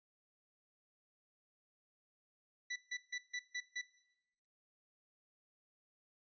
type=tone bursts; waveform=sawtooth; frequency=1973 Hz; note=B6; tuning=2 cents flat; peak=-35 dBFS; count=6; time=2.7-3.816 s; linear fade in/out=10 ms; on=61 ms; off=150 ms; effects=noise-tail reverb RT60 0.9 s tail -18 dB re dry + resampled to 16000 Hz